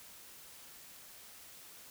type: silence
effects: white hiss -54 dBFS RMS until 1.9 s